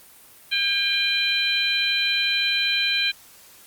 harmonic tone with a mistuned harmonic, 802 Hz, G5, 39 cents sharp, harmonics 2 / 3 / 4 / 5, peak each -28 / -24 / -25 / -24 dBFS, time 0.51-3.12 s, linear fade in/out 20 ms, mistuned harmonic 4, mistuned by -38 cents, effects white hiss -49 dBFS RMS until 3.66 s + Opus 32 kbps

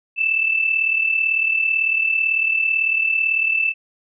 sine tone pair together, 2637 / 2675 Hz, E7 / E7, 0 / +25 cents, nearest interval unison, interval 25 cents, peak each -17 / -23 dBFS, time 0.16-3.74 s, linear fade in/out 50 ms, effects none

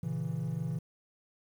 triangle chord, A# diminished, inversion none, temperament equal with one note detuned, 116.54 / 138.59 / 164.24 Hz, A#2 / C#3 / E3, 0 / 0 / -6 cents, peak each -36 / -34 / -32 dBFS, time 0.03-0.79 s, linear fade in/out 5 ms, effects tanh soft clip ceiling -23 dBFS + 10-bit

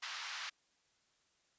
pink band-pass noise, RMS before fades -44 dBFS, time 0.02-0.5 s, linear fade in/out 10 ms, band 1100 to 5800 Hz, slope 24 dB/octave, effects white hiss -75 dBFS RMS until 1.58 s + resampled to 16000 Hz

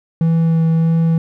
triangle tone with vibrato, 163.7 Hz, E3, 12 cents flat, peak -9 dBFS, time 0.21-1.18 s, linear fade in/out 2 ms, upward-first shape sine, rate 1.6 Hz, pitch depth 10 cents each way, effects none

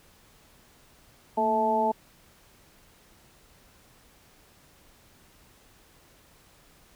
harmonic tone with a mistuned harmonic, 218.3 Hz, A3, 13 cents flat, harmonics 1 / 2 / 3 / 4, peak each -31 / -30 / -28 / -24 dBFS, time 1.37-1.92 s, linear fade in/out 10 ms, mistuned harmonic 1, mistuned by +71 cents, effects pink hiss -58 dBFS RMS until 6.95 s

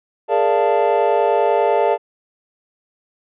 triangle tone cluster, 413.2 / 463.3 / 586 / 689 / 883 Hz, G#4 / A#4 / D5 / F5 / A5, -9 / -11 / -4 / -24 / +6 cents, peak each -18 dBFS, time 0.28-1.98 s, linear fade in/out 50 ms, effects resampled to 8000 Hz

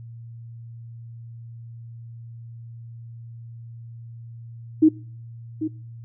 sine tone with echo, 313.7 Hz, D#4, 14 cents sharp, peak -10 dBFS, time 4.82-4.89 s, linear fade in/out 10 ms, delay 790 ms, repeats 1, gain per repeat -12 dB, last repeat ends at 5.68 s, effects noise-tail reverb RT60 0.5 s tail -23 dB re dry + added 116 Hz sine -37 dBFS peak until 6.04 s

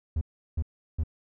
triangle tone bursts, 78.2 Hz, D#2, 9 cents sharp, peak -22 dBFS, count 3, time 0.16-1.036 s, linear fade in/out 5 ms, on 52 ms, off 360 ms, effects none

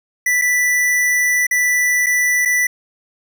square tone with dropouts, 1975.5 Hz, B6, in tune, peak -14 dBFS, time 0.26-2.67 s, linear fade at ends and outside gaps 5 ms, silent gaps 0.415-0.419 / 1.468-1.51 / 2.062-2.066 / 2.452-2.456 s, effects none

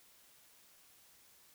silence, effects white hiss -64 dBFS RMS until 1.54 s

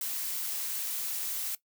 blue noise, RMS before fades -34 dBFS, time 0.01-1.55 s, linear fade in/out 2 ms, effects noise-tail reverb RT60 0.1 s tail -17 dB re dry

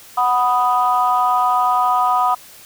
sine chord, B major, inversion second, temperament equal, 740 / 987.8 / 1244.5 Hz, F#5 / B5 / D#6, 0 / 0 / 0 cents, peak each -17 dBFS, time 0.17-2.35 s, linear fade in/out 10 ms, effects tanh soft clip ceiling -5 dBFS + white hiss -42 dBFS RMS until 2.65 s

